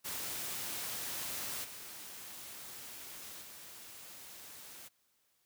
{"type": "noise with level steps", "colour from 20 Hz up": "white", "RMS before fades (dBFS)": [-40, -48, -51], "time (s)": [0.04, 4.89], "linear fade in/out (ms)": 20, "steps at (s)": [1.63, 3.41], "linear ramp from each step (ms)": 20, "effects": ["white hiss -75 dBFS RMS until 5.45 s", "high-pass 60 Hz 12 dB/octave"]}